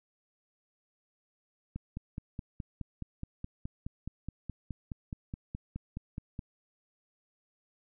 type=click train; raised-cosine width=5 ms; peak=-25 dBFS; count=23; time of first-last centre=1.76-6.392 s; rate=4.75 Hz; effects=none